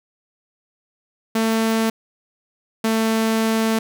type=tone pair in turn; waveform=sawtooth; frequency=223.6 / 222.7 Hz; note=A3 / A3; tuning=+28 / +21 cents; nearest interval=unison; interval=7 cents; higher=first; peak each=-13 dBFS; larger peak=neither; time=1.35-1.9 / 2.84-3.79 s; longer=second; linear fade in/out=5 ms; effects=none